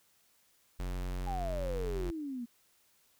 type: tone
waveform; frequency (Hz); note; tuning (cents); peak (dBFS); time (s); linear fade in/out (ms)
square; 45.41; F#1; -32; -35; 0.79-2.11; 10
type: exponential sweep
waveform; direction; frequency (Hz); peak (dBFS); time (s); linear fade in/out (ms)
sine; down; 830.6 to 230.2; -36; 1.26-2.46; 20
effects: white hiss -69 dBFS RMS until 3.19 s